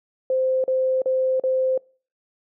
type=tone bursts; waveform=sine; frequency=520 Hz; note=C5; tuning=11 cents flat; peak=-18 dBFS; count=4; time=0.3-1.777 s; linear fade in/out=2 ms; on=340 ms; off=39 ms; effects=noise-tail reverb RT60 0.4 s tail -25 dB re dry